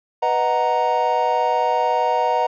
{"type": "chord", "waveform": "triangle", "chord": "B major seventh", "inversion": "none", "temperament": "equal", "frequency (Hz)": [493.9, 622.3, 740, 932.3], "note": ["B4", "D#5", "F#5", "A#5"], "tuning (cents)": [0, 0, 0, 0], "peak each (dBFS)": [-22, -22, -20, -18], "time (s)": [0.22, 2.47], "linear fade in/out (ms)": 10, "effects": ["resampled to 16000 Hz"]}